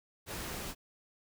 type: noise with amplitude modulation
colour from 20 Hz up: pink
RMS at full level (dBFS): -39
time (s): 0.26-0.75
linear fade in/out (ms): 50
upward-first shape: sine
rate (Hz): 253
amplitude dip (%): 30
effects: none